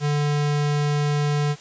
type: tone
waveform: square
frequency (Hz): 146.83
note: D3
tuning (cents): 0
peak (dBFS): -20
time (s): 0-1.56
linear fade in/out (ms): 50
effects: white hiss -45 dBFS RMS until 1.6 s + resampled to 16000 Hz